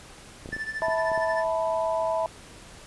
clicks, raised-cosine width 2 ms, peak -25 dBFS, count 7, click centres 0.459 / 0.49 / 0.529 / 0.565 / 0.884 / 1.117 / 1.177 s
triangle tone with tremolo, 1760 Hz, A6, in tune, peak -25 dBFS, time 0.52-1.44 s, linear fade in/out 10 ms, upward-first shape triangle, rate 13 Hz, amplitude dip 85%
sine chord, E suspended fourth, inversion none, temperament equal with one note detuned, 650.6 / 880 / 987.8 Hz, E5 / A5 / B5, -23 / 0 / 0 cents, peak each -25 / -31 / -30 dBFS, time 0.82-2.26 s, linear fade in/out 0 ms
effects pink hiss -47 dBFS RMS until 2.86 s + resampled to 24000 Hz

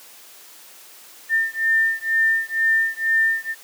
sine beating tone pair, 1800 / 1802.1 Hz, A6 / A6, +39 / +41 cents, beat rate 2.1 Hz, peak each -20 dBFS, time 1.29-3.55 s, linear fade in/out 50 ms, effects white hiss -45 dBFS RMS until 3.63 s + high-pass 300 Hz 12 dB/octave

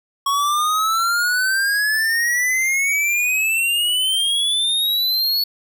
square exponential sweep, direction up, 1105 to 4435 Hz, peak -17 dBFS, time 0.26-5.44 s, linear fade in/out 5 ms, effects none

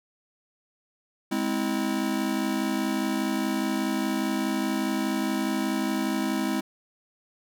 square chord, Ab augmented, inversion none, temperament just, 207.7 / 259.6 / 324.5 Hz, Ab3 / C4 / E4, 0 / -13 / -27 cents, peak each -30 dBFS, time 1.31-6.61 s, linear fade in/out 10 ms, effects none

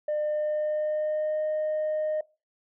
sine tone with pitch glide, 602 to 616.1 Hz, D5 to D#5, +43 to -17 cents, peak -23 dBFS, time 0.08-2.21 s, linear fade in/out 5 ms, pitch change +40 cents, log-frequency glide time 0.19-1.42 s, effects noise-tail reverb RT60 0.3 s tail -23 dB re dry + tanh soft clip ceiling -23 dBFS

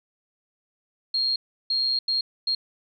sine tone bursts at uneven times, 4243 Hz, C8, 23 cents sharp, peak -21 dBFS, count 4, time 1.14-1.36 / 1.7-1.99 / 2.08-2.21 / 2.47-2.55 s, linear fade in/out 5 ms, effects none

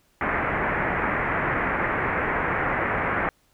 white low-pass noise, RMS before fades -25 dBFS, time 0.21-3.29 s, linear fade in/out 2 ms, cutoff 2100 Hz, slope 48 dB/octave, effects pink hiss -64 dBFS RMS until 3.53 s

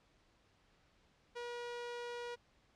sawtooth tone, 480.3 Hz, B4, 48 cents flat, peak -38 dBFS, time 1.35-2.36 s, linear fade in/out 20 ms, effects pink hiss -71 dBFS RMS until 2.75 s + low-pass 5000 Hz 12 dB/octave

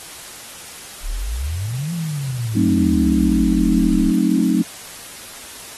sine exponential two-way sweep, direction up then down, 31.34 to 174.61 to 31.34 Hz, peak -21 dBFS, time 1.01-4.13 s, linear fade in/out 50 ms, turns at 1.93 s
sine chord, F# diminished seventh, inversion none, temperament equal with one note detuned, 185 / 220 / 267 / 311.1 Hz, F#3 / A3 / C4 / Eb4, 0 / 0 / +35 / 0 cents, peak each -19 dBFS, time 2.55-4.62 s, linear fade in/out 10 ms
effects white hiss -36 dBFS RMS until 5.77 s + AAC 32 kbps

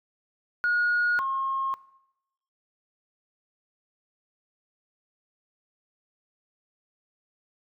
sine tone pair in turn, 1443 / 1075.7 Hz, F#6 / C6, -44 / +48 cents, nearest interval perfect fourth, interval 508 cents, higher first, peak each -20 / -25 dBFS, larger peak first, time 0.64-1.19 / 1.19-1.74 s, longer neither, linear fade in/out 0 ms, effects noise-tail reverb RT60 0.8 s tail -19 dB re dry + tanh soft clip ceiling -18 dBFS

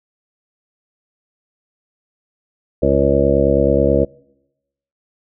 harmonic tone, 69.3 Hz, C#2, in tune, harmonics 1 / 2 / 3 / 4 / 5 / 7 / 8 / 9, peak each -21 / -22 / -22 / -21 / -20 / -17 / -17 / -22 dBFS, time 2.82-4.05 s, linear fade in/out 10 ms, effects noise-tail reverb RT60 0.9 s tail -25 dB re dry

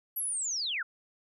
sine linear sweep, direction down, 11840 to 1288 Hz, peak -30 dBFS, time 0.16-0.83 s, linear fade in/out 10 ms, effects none

